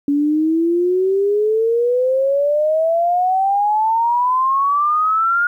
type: exponential sweep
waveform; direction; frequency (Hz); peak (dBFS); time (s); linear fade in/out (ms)
sine; up; 282.3 to 1431; -13; 0.08-5.47; 2
effects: 9-bit